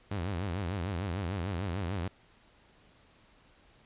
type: tone with vibrato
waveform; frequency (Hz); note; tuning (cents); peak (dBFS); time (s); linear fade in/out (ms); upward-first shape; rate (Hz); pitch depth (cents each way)
sawtooth; 92.5; F#2; 0; -28; 0.11-2.08; 5; triangle; 6.7; 240
effects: pink hiss -62 dBFS RMS until 3.85 s + resampled to 8000 Hz